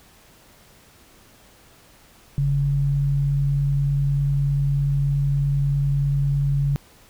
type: tone pair together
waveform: sine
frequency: 43.24 / 140 Hz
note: F1 / C#3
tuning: -16 / +18 cents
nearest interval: octave + minor sixth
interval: 2034 cents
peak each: -27 / -18 dBFS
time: 2.38-6.76 s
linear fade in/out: 0 ms
effects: pink hiss -52 dBFS RMS until 7.09 s